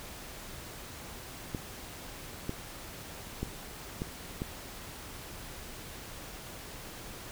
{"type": "clicks", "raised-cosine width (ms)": 3, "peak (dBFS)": -20, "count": 5, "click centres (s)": [1.548, 2.494, 3.43, 4.019, 4.419], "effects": ["pink hiss -45 dBFS RMS until 7.31 s"]}